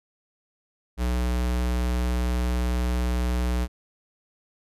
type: tone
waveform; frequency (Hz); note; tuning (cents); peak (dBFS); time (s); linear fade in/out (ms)
square; 61.1; B1; -18; -23; 0.97-3.68; 50
effects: resampled to 32000 Hz